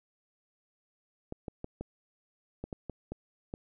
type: clicks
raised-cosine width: 2 ms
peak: -24 dBFS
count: 9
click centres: 1.324 / 1.482 / 1.644 / 1.81 / 2.64 / 2.728 / 2.897 / 3.12 / 3.539 s
effects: none